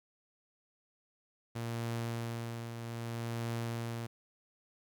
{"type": "tone with tremolo", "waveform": "sawtooth", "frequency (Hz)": 116.4, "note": "A#2", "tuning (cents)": -2, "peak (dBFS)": -30, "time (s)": [1.55, 4.07], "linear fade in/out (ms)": 10, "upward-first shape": "triangle", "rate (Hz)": 0.63, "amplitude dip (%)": 55, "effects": ["12-bit"]}